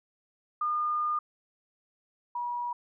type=tone pair in turn; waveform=sine; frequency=1215 / 964.3 Hz; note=D#6 / B5; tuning=-42 / -42 cents; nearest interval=major third; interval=400 cents; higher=first; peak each=-26 / -30 dBFS; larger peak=first; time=0.61-1.19 / 2.35-2.73 s; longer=first; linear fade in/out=5 ms; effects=none